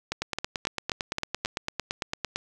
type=two click trains; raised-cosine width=0.2 ms; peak=-11 / -11 dBFS; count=20 / 6; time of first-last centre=0.22-2.36 / 0.12-1.45 s; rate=8.88 / 3.76 Hz; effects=none